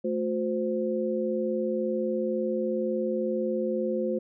sine tone cluster, 219.5 / 361.6 / 518 Hz, A3 / F#4 / C5, -4 / -40 / -17 cents, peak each -30 / -30 / -29 dBFS, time 0.04-4.19 s, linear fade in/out 10 ms, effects none

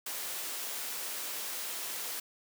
white high-pass noise, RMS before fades -38 dBFS, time 0.06-2.2 s, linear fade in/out 5 ms, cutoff 310 Hz, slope 12 dB/octave, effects none

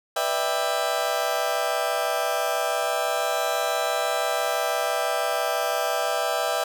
30% pulse chord, E minor seventh, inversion second, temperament just, 494.4 / 593.3 / 659.3 / 791.1 Hz, B4 / D5 / E5 / G5, +2 / +18 / 0 / +16 cents, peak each -29 / -26 / -24 / -26 dBFS, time 0.16-6.64 s, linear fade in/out 5 ms, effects none

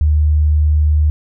sine tone, 75.7 Hz, D#2, 47 cents flat, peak -9 dBFS, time 0.01-1.1 s, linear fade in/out 0 ms, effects none

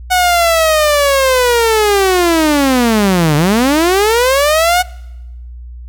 sawtooth linear two-way sweep, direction down then up, 740 to 143.1 to 740 Hz, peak -5 dBFS, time 0.1-4.83 s, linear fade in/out 20 ms, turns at 3.36 s, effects noise-tail reverb RT60 1.0 s tail -24 dB re dry + added 60 Hz sine -27 dBFS peak until 5.88 s

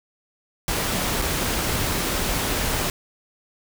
pink noise with dropouts, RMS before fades -24 dBFS, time 0.68-2.9 s, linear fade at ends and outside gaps 1 ms, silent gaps 1.217-1.221 s, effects none

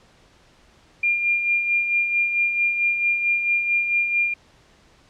sine tone with tremolo, 2400 Hz, D7, 37 cents sharp, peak -16 dBFS, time 1.03-4.34 s, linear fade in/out 5 ms, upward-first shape sine, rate 4.5 Hz, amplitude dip 50%, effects pink hiss -55 dBFS RMS until 5.09 s + low-pass 6000 Hz 12 dB/octave

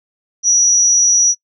sine tone with amplitude modulation, 5830 Hz, F#8, 26 cents flat, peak -5 dBFS, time 0.43-1.35 s, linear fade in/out 50 ms, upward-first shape sine, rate 217 Hz, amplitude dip 70%, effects noise-tail reverb RT60 0.1 s tail -25 dB re dry

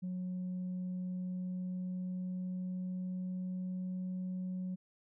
sine tone with pitch glide, 182.4 to 184.09 Hz, F#3 to F#3, -24 to -9 cents, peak -34 dBFS, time 0.02-4.76 s, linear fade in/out 20 ms, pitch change +15 cents, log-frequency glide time 1.05-4.09 s, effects tanh soft clip ceiling -34 dBFS

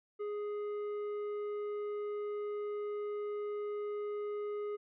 sine tone with tanh clipping, 415.3 Hz, G#4, in tune, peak -37 dBFS, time 0.19-4.77 s, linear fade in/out 20 ms, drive 8 dB, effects none

